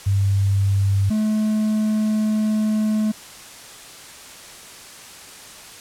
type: tone pair in turn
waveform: sine / triangle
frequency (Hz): 98.7 / 215.1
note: G2 / A3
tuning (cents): +12 / -39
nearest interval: octave + minor second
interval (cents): 1349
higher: second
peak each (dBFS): -15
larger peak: neither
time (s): 0.06-1.1 / 1.1-3.12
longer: second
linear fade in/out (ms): 10
effects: white hiss -40 dBFS RMS until 5.8 s + low-pass 10000 Hz 12 dB/octave